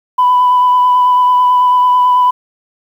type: tone with vibrato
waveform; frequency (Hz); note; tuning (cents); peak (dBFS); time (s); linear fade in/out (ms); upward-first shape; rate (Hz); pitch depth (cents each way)
sine; 995; B5; +13; -5; 0.18-2.31; 10; sine; 9.1; 14
effects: tanh soft clip ceiling -3 dBFS + 7-bit